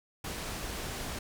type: low-pass noise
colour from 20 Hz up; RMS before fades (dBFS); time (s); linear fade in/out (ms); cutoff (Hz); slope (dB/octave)
pink; -38; 0.24-1.19; 5; 12000; 12
effects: none